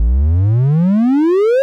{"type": "exponential sweep", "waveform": "triangle", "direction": "up", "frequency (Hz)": [52.2, 554.4], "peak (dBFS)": -7, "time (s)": [0, 1.62], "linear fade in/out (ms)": 0, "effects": []}